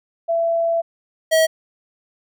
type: tone pair in turn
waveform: sine / square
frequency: 669 / 641.1 Hz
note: E5 / E5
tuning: +25 / -48 cents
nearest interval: minor second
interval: 73 cents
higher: first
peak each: -16 / -13 dBFS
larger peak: second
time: 0.28-0.82 / 1.31-1.47 s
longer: first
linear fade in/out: 20 ms
effects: none